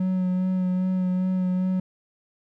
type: tone with vibrato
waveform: triangle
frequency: 184.4 Hz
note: F#3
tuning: 6 cents flat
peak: -19 dBFS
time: 0-1.8 s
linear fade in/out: 5 ms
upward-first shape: sine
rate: 2.5 Hz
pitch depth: 18 cents each way
effects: none